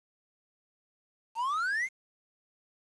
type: exponential sweep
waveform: triangle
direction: up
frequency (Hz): 880 to 2185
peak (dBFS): -26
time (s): 1.35-1.89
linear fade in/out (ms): 50
effects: resampled to 22050 Hz + 9-bit